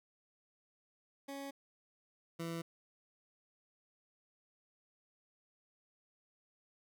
20% pulse tone pair in turn, 277.2 / 166.59 Hz, C#4 / E3, 0 / +19 cents, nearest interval major sixth, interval 881 cents, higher first, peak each -38 / -34 dBFS, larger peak second, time 1.28-1.51 / 2.39-2.62 s, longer neither, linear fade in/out 10 ms, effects none

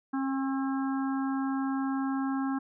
harmonic tone with a mistuned harmonic, 269.4 Hz, C#4, 49 cents flat, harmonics 1 / 3 / 4 / 5 / 6, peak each -28 / -38 / -40 / -42 / -44 dBFS, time 0.13-2.59 s, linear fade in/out 10 ms, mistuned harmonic 5, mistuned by -19 cents, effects none

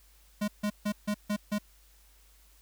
square tone bursts, 207.7 Hz, G#3, in tune, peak -28 dBFS, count 6, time 0.41-1.586 s, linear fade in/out 10 ms, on 71 ms, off 150 ms, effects added 50 Hz sine -59 dBFS peak until 2.61 s + white hiss -63 dBFS RMS until 2.61 s

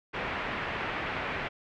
white low-pass noise, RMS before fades -34 dBFS, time 0.13-1.49 s, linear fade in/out 20 ms, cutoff 2400 Hz, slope 24 dB/octave, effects none

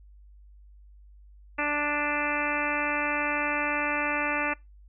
harmonic tone with a mistuned harmonic, 293.7 Hz, D4, in tune, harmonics 1 / 2 / 3 / 4 / 5 / 6 / 7 / 8 / 9, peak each -34 / -34 / -34 / -34 / -34 / -34 / -34 / -34 / -34 dBFS, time 1.58-4.54 s, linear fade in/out 10 ms, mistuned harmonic 8, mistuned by +19 cents, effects noise-tail reverb RT60 0.2 s tail -23 dB re dry + added 50 Hz sine -49 dBFS peak until 4.88 s

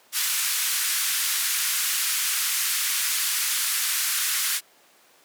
white band-pass noise, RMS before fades -25 dBFS, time 0.12-4.61 s, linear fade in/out 50 ms, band 1300 to 14000 Hz, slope 24 dB/octave, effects pink hiss -56 dBFS RMS until 5.24 s + high-pass 400 Hz 12 dB/octave

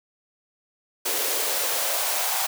white noise with high-pass filter sweep, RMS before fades -25 dBFS, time 1.05-2.47 s, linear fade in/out 10 ms, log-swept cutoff 390 to 790 Hz, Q 2.9, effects none

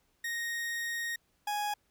40% pulse tone pair in turn, 1864.7 / 830.6 Hz, A#6 / G#5, 0 / 0 cents, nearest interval octave + major second, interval 1400 cents, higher first, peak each -32 / -30 dBFS, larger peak second, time 0.24-1.16 / 1.47-1.74 s, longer first, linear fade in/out 5 ms, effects pink hiss -73 dBFS RMS until 1.9 s

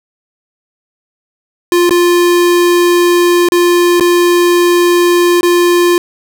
square tone with dropouts, 350 Hz, F4, 4 cents sharp, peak -7 dBFS, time 1.72-5.98 s, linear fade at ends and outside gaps 1 ms, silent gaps 1.894-1.908 / 3.487-3.52 / 3.998-4.008 / 5.41-5.43 s, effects 8-bit

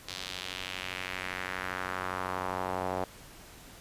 sawtooth tone with band-pass filter sweep, 92.5 Hz, F#2, in tune, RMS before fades -36 dBFS, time 0.08-3.04 s, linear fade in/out 0 ms, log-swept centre 4300 to 710 Hz, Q 1.8, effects pink hiss -51 dBFS RMS until 3.8 s + resampled to 32000 Hz

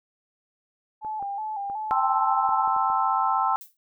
sine tone with vibrato, 830.6 Hz, G#5, in tune, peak -28 dBFS, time 1.01-2.69 s, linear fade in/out 50 ms, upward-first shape square, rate 2.7 Hz, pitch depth 67 cents each way
clicks, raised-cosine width 1 ms, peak -29 dBFS, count 7, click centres 1.048 / 1.226 / 1.699 / 2.491 / 2.677 / 2.764 / 2.901 s
sine chord, A minor seventh, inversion third, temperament equal, 784 / 880 / 1046.5 / 1318.5 Hz, G5 / A5 / C6 / E6, 0 / 0 / 0 / 0 cents, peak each -26 dBFS, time 1.91-3.56 s, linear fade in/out 0 ms
violet noise with exponential decay, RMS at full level -38 dBFS, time 3.61-3.77 s, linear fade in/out 1 ms, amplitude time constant 34 ms
effects none

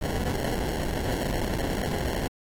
pink noise with sample-and-hold, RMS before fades -28 dBFS, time 0.01-2.28 s, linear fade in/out 5 ms, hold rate 1225 Hz, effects AAC 48 kbps

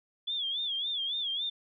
sine tone with vibrato, 3399 Hz, G#7, 39 cents sharp, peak -30 dBFS, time 0.27-1.5 s, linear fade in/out 10 ms, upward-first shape sine, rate 3.6 Hz, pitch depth 120 cents each way, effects none

